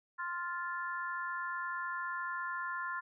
harmonic tone, 349.2 Hz, F4, in tune, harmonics 3 / 4 / 5, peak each -39 / -40 / -41 dBFS, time 0.18-3.01 s, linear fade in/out 20 ms, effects none

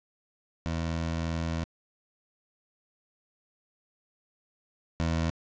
20% pulse tone pair in turn, 82.41 / 81.99 Hz, E2 / E2, 0 / -9 cents, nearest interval unison, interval 9 cents, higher first, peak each -24 / -21 dBFS, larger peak second, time 0.66-1.64 / 5-5.3 s, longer first, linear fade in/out 0 ms, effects resampled to 16000 Hz + 10-bit

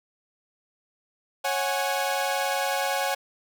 sawtooth chord, C# suspended fourth, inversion none, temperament equal with one note detuned, 550.5 / 740 / 830.6 Hz, C#5 / F#5 / G#5, -12 / 0 / 0 cents, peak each -25 dBFS, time 1.44-3.15 s, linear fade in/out 10 ms, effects none

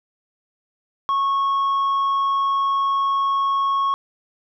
sine tone with tanh clipping, 1100 Hz, C#6, 14 cents flat, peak -18 dBFS, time 1.09-3.94 s, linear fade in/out 0 ms, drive 3 dB, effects none

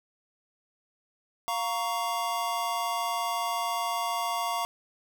square chord, Bb minor, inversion second, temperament just, 699.2 / 932.3 / 1118.8 Hz, F5 / Bb5 / Db6, +2 / 0 / +16 cents, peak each -33 dBFS, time 1.48-4.65 s, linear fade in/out 0 ms, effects none

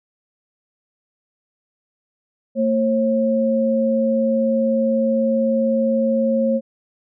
sine tone pair together, 227 / 539.9 Hz, A#3 / C#5, -46 / -46 cents, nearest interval octave + minor third, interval 1500 cents, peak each -18 dBFS, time 2.55-6.61 s, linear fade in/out 50 ms, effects none

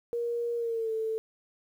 sine tone with pitch glide, 472.1 to 443 Hz, A#4 to A4, +22 to +12 cents, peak -28 dBFS, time 0.13-1.18 s, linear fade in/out 0 ms, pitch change -110 cents, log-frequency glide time 0.56-0.92 s, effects 10-bit

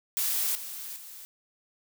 blue noise with level steps, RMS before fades -28 / -39 / -45 dBFS, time 0.17-1.25 s, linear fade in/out 0 ms, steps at 0.55 / 0.96 s, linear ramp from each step 2 ms, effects none

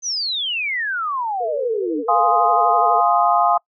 sine exponential sweep, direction down, 6272 to 271.8 Hz, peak -20 dBFS, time 0.02-2.04 s, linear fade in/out 50 ms
sine tone with vibrato, 463.7 Hz, A#4, 9 cents flat, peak -24 dBFS, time 1.4-3.01 s, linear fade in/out 10 ms, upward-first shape sine, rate 12 Hz, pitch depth 110 cents each way
sine chord, F minor seventh, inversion none, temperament equal, 698.5 / 830.6 / 1046.5 / 1244.5 Hz, F5 / Ab5 / C6 / Eb6, 0 / 0 / 0 / 0 cents, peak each -17 / -19 / -20 / -19 dBFS, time 2.08-3.58 s, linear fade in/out 10 ms
effects noise-tail reverb RT60 0.1 s tail -26 dB re dry

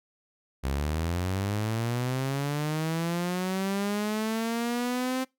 sawtooth linear sweep, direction up, 64.9 to 261.6 Hz, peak -23 dBFS, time 0.63-5.25 s, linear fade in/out 20 ms, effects noise-tail reverb RT60 0.2 s tail -23 dB re dry

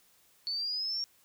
sine exponential sweep, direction up, 4435 to 5570 Hz, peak -31 dBFS, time 0.47-1.04 s, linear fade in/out 0 ms, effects white hiss -65 dBFS RMS until 1.24 s

